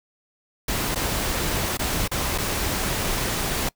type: noise with dropouts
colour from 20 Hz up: pink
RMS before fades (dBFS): -25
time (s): 0.68-3.69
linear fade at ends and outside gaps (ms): 5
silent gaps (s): 0.948-0.957 / 1.772-1.792 / 2.078-2.114 / 2.379-2.383
effects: noise-tail reverb RT60 0.1 s tail -23 dB re dry